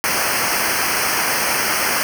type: noise with comb filter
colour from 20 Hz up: pink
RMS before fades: -19 dBFS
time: 0.04-2.03 s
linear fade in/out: 0 ms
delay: 0.27 ms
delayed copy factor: -1
effects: none